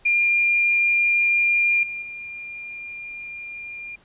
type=tone with level steps; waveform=sine; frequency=2402 Hz; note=D7; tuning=38 cents sharp; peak=-16 / -28 / -32 dBFS; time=0.05-3.96 s; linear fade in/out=10 ms; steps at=1.83 / 2.02 s; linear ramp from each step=2 ms; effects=pink hiss -56 dBFS RMS until 4.04 s + resampled to 8000 Hz